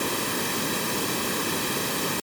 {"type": "noise with comb filter", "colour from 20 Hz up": "pink", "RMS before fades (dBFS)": -26, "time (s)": [0, 2.2], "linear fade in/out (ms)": 2, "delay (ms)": 1.4, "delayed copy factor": -0.55, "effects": ["high-pass 150 Hz 12 dB/octave", "MP3 96 kbps"]}